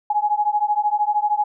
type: beating tone pair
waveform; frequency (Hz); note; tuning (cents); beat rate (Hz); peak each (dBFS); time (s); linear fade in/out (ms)
sine; 830.6 / 843.6; G#5 / G#5; 0 / +27; 13; -20; 0.1-1.44; 5
effects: none